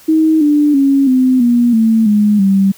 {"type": "tone with pitch steps", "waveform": "sine", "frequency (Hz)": [316.4, 295.2, 275.4, 257, 239.8, 223.7, 208.7, 194.77], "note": ["D#4", "D4", "C#4", "C4", "A#3", "A3", "G#3", "G3"], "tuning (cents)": [29, 9, -11, -31, 49, 29, 9, -11], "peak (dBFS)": -7, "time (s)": [0.08, 2.72], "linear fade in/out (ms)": 10, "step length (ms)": 330, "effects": ["white hiss -42 dBFS RMS until 2.77 s"]}